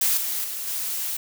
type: noise with level steps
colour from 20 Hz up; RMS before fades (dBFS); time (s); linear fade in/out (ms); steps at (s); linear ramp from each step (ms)
blue; -21 / -27 / -31 / -28; 0.01-1.17; 5; 0.17 / 0.44 / 0.67; 5
effects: none